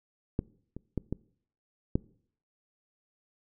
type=clicks; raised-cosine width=3 ms; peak=-14 / -27 / -17 / -18 / -12 dBFS; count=5; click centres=0.391 / 0.766 / 0.977 / 1.126 / 1.955 s; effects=noise-tail reverb RT60 0.6 s tail -23 dB re dry